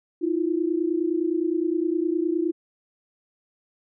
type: tone pair together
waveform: sine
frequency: 319.5 / 349.2 Hz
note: D#4 / F4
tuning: +46 / 0 cents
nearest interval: major second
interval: 154 cents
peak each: -24 dBFS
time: 0.21-2.52 s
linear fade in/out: 20 ms
effects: none